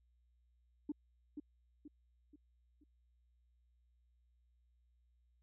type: tone with echo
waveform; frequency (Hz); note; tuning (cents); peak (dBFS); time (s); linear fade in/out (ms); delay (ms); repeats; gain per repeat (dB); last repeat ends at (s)
sine; 295.2; D4; +9; -35; 0.89-0.92; 5; 480; 4; -7; 2.84
effects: tanh soft clip ceiling -32 dBFS + added 60 Hz sine -70 dBFS peak until 5.42 s